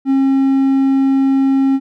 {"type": "tone", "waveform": "triangle", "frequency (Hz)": 270, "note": "C#4", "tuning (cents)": -45, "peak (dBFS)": -8, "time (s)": [0.05, 1.8], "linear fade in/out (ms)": 50, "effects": []}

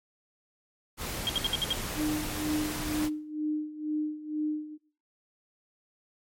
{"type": "noise", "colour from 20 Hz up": "pink", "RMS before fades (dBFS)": -35, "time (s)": [0.97, 3.1], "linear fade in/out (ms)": 50}
{"type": "tone bursts", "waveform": "sine", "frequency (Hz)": 3233, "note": "G#7", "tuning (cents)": -47, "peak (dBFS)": -24, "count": 6, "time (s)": [1.27, 1.728], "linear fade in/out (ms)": 0, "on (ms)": 23, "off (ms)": 64}
{"type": "tone with tremolo", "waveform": "sine", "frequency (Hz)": 304.4, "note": "D#4", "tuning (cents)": -38, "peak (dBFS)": -26, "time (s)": [1.95, 4.78], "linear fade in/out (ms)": 50, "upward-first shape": "sine", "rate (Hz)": 2.1, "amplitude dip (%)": 80}
{"effects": ["noise-tail reverb RT60 0.5 s tail -21 dB re dry", "MP3 64 kbps"]}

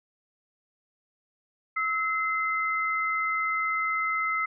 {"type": "tone pair together", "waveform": "sine", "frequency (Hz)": [1300, 2064], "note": ["E6", "C7"], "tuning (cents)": [-24, -24], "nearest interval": "minor sixth", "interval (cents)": 800, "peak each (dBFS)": [-27, -28], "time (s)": [1.76, 4.46], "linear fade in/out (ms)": 10, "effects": []}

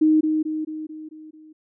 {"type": "tone with echo", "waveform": "sine", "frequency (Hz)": 311.1, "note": "D#4", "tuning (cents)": 0, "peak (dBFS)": -13, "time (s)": [0.01, 0.21], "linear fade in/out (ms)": 10, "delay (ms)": 220, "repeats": 6, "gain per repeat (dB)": -5, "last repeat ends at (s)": 1.53, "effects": []}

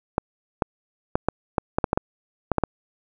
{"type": "clicks", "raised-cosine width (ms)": 1, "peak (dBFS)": -5, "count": 12, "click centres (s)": [0.181, 0.622, 1.155, 1.286, 1.582, 1.785, 1.842, 1.931, 1.975, 2.517, 2.583, 2.637], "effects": []}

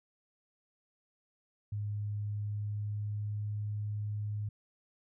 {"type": "tone with pitch glide", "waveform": "sine", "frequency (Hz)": [103.83, 104.67], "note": ["G#2", "G#2"], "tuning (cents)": [0, 14], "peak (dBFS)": -33, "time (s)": [1.72, 4.49], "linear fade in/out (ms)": 5, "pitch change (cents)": 14, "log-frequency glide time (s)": [2.25, 3.57], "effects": []}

